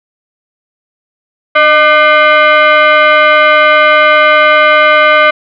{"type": "tone with frequency modulation", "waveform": "sine", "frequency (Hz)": 293.8, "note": "D4", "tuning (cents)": 1, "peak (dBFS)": -3, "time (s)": [1.55, 5.31], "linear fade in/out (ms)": 10, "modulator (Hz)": 905, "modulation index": 2.3, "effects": []}